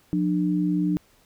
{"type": "tone pair together", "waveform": "sine", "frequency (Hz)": [178.1, 299.5], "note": ["F3", "D4"], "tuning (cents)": [34, 34], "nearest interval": "major sixth", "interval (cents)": 900, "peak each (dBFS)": -23, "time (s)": [0.13, 0.97], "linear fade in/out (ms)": 0, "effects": ["pink hiss -60 dBFS RMS until 1.25 s"]}